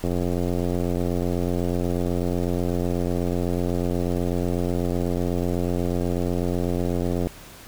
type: click train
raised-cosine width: 2 ms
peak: -12 dBFS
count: 638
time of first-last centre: 0.04-7.27 s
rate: 88.1 Hz
effects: pink hiss -44 dBFS RMS until 7.67 s